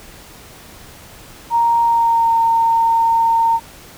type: tone with pitch glide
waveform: sine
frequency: 932.3 to 915.2 Hz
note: A#5 to A#5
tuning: 0 to -32 cents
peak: -11 dBFS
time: 1.5-3.6 s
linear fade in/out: 50 ms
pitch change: -32 cents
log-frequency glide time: 1.82-2.36 s
effects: pink hiss -40 dBFS RMS until 3.97 s